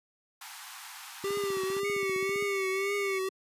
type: high-pass noise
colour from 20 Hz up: pink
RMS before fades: -45 dBFS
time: 0.41-1.8 s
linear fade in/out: 5 ms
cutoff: 770 Hz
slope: 96 dB/octave
type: tone with vibrato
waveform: square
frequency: 392 Hz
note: G4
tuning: in tune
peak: -30 dBFS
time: 1.24-3.29 s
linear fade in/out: 5 ms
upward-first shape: triangle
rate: 1.9 Hz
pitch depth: 71 cents each way
type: click train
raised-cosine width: 3 ms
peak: -28 dBFS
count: 19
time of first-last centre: 1.24-2.424 s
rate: 15.2 Hz
type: tone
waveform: triangle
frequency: 2214 Hz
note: C#7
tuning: 3 cents flat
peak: -32 dBFS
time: 1.84-3.19 s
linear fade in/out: 10 ms
effects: high-pass 150 Hz 12 dB/octave + resampled to 32000 Hz